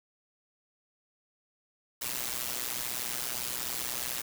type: noise with amplitude modulation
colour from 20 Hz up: white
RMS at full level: -31 dBFS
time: 2.01-4.22 s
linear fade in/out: 10 ms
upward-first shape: sine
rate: 123 Hz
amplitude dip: 85%
effects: none